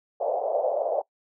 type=band-pass noise; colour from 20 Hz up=white; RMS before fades=-26 dBFS; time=0.2-1.02 s; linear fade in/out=10 ms; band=500 to 700 Hz; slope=48 dB/octave; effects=noise-tail reverb RT60 0.1 s tail -22 dB re dry